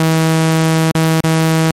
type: tone with dropouts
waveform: sawtooth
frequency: 160.9 Hz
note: E3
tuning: 42 cents flat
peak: -6 dBFS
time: 0-1.71 s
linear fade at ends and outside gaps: 2 ms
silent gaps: 0.915-0.95 / 1.207-1.239 s
effects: MP3 64 kbps